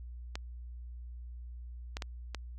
clicks, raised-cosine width 0.2 ms, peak -20 dBFS, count 4, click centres 0.355 / 1.969 / 2.022 / 2.347 s, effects added 60 Hz sine -42 dBFS peak until 2.58 s

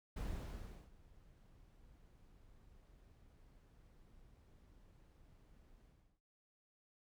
brown noise with ADSR envelope, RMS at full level -41 dBFS, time 0.16-6.21 s, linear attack 10 ms, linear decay 720 ms, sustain -23 dB, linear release 360 ms, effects none

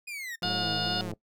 40% pulse linear sweep, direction down, 2489 to 1800 Hz, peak -35 dBFS, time 0.07-0.36 s, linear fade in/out 10 ms
sawtooth tone with vibrato, 171.5 Hz, F3, 31 cents flat, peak -32 dBFS, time 0.42-1.12 s, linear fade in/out 2 ms, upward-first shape sine, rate 2.2 Hz, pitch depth 150 cents each way
harmonic tone, 718 Hz, F5, 48 cents sharp, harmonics 1 / 2 / 4 / 5 / 6 / 7, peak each -35 / -35 / -35 / -35 / -35 / -35 dBFS, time 0.43-1.01 s, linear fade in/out 0 ms
click train, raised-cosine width 2 ms, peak -26 dBFS, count 75, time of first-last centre 0.45-1.135 s, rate 108 Hz
effects noise-tail reverb RT60 0.1 s tail -19 dB re dry

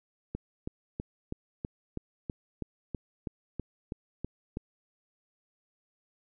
click train, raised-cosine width 3 ms, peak -21 dBFS, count 14, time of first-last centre 0.35-4.571 s, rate 3.08 Hz, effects none

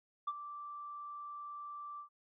sine tone with ADSR envelope, 1171 Hz, D6, 5 cents flat, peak -30 dBFS, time 0.27-2.09 s, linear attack 10 ms, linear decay 41 ms, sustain -13 dB, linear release 100 ms, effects tanh soft clip ceiling -31 dBFS

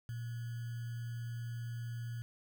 sine tone with sample-and-hold, 117.6 Hz, A#2, 16 cents sharp, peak -38 dBFS, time 0.09-2.22 s, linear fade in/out 0 ms, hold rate 1575 Hz, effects none

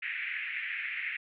pink band-pass noise, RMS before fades -36 dBFS, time 0.02-1.17 s, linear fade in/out 10 ms, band 1800 to 2500 Hz, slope 48 dB/octave, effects none

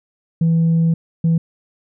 sine tone bursts at uneven times, 164.81 Hz, E3, in tune, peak -10 dBFS, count 2, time 0.41-0.94 / 1.24-1.38 s, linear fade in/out 5 ms, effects tanh soft clip ceiling -10 dBFS

